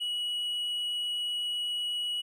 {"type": "tone", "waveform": "triangle", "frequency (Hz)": 2923, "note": "F#7", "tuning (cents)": -22, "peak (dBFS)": -28, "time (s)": [0, 2.22], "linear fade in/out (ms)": 20, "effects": []}